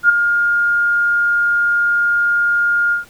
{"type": "tone with ADSR envelope", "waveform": "sine", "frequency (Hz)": 1415, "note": "F6", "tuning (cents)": 22, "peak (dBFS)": -4, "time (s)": [0.03, 3.05], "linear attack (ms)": 63, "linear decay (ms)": 10, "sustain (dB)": -8, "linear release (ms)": 130, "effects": ["pink hiss -46 dBFS RMS until 3.09 s"]}